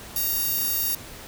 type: tone with high-pass filter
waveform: 10% pulse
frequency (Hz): 932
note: A#5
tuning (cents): -1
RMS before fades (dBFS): -25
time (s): 0.16-0.95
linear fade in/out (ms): 2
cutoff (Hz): 11000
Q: 0.81
effects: pink hiss -41 dBFS RMS until 1.27 s